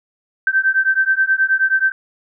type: beating tone pair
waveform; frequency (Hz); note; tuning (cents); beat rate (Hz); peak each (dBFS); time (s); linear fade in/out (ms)
sine; 1549 / 1558.4; G6 / G6; -21 / -11; 9.4; -16; 0.47-1.92; 2
effects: none